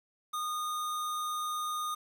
square tone, 1228 Hz, D#6, 23 cents flat, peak -33 dBFS, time 0.33-1.95 s, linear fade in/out 10 ms, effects 10-bit

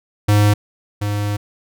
square tone pair in turn, 103.83 / 103.17 Hz, G#2 / G#2, 0 / -11 cents, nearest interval unison, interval 11 cents, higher first, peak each -11 / -19 dBFS, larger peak first, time 0.28-0.54 / 1.01-1.37 s, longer second, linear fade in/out 10 ms, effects none

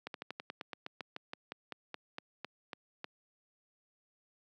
slowing click train, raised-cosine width 0.3 ms, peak -24 dBFS, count 19, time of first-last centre 0.07-3.044 s, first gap 72 ms, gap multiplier 1.09, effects high-pass 200 Hz 12 dB/octave

